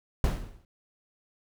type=noise with exponential decay; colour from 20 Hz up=brown; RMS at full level=-21 dBFS; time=0.24-0.65 s; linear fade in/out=2 ms; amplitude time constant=88 ms; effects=none